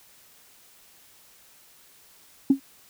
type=tone with exponential decay; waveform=sine; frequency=272.1 Hz; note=C#4; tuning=32 cents flat; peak=-10 dBFS; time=2.5-2.6 s; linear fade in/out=5 ms; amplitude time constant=21 ms; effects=tanh soft clip ceiling -7 dBFS + white hiss -55 dBFS RMS until 2.89 s